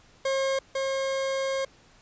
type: tone pair in turn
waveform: 40% pulse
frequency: 538 / 538 Hz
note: C5 / C5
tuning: +48 / +48 cents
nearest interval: unison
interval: 0 cents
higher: neither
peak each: -23 / -25 dBFS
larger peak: first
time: 0.25-0.59 / 0.75-1.65 s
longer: second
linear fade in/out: 5 ms
effects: pink hiss -57 dBFS RMS until 2.01 s + resampled to 16000 Hz